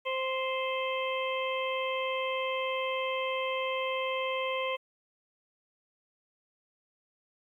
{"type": "harmonic tone", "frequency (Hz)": 523.3, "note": "C5", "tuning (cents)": 0, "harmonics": [1, 2, 4, 5, 6], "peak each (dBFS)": [-32, -35, -38, -39, -40], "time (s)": [0.05, 4.77], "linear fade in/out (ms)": 20, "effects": ["11-bit"]}